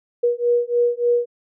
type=beating tone pair; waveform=sine; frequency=478.5 / 481.9 Hz; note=A#4 / B4; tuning=+45 / -43 cents; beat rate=3.4 Hz; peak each=-19 dBFS; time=0.23-1.26 s; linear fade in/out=10 ms; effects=none